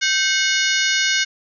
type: harmonic tone with a mistuned harmonic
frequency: 727 Hz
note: F#5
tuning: 31 cents flat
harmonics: 2 / 3 / 4 / 5 / 6 / 7 / 8 / 9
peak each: -21 / -23 / -24 / -25 / -26 / -26 / -27 / -28 dBFS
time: 0.01-1.25 s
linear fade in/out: 20 ms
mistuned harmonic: 2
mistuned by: +110 cents
effects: none